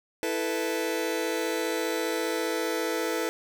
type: chord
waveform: sawtooth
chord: E suspended fourth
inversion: none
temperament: just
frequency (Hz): 329.6 / 439.5 / 494.4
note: E4 / A4 / B4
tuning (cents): 0 / -2 / +2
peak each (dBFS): -27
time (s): 0.23-3.29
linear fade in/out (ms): 0
effects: none